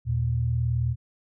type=tone pair together; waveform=sine; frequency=79.66 / 118.7 Hz; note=D#2 / A#2; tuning=+41 / +32 cents; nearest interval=perfect fifth; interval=691 cents; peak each=-28 / -23 dBFS; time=0.05-0.96 s; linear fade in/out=50 ms; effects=none